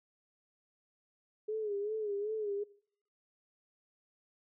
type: tone with vibrato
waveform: sine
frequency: 419.3 Hz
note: G#4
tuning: 17 cents sharp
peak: -33 dBFS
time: 1.48-2.64 s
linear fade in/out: 10 ms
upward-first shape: sine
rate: 2.6 Hz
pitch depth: 81 cents each way
effects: noise-tail reverb RT60 0.6 s tail -22 dB re dry